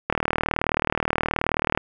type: click train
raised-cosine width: 0.5 ms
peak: -5 dBFS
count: 66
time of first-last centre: 0.1-1.775 s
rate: 38.8 Hz
effects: none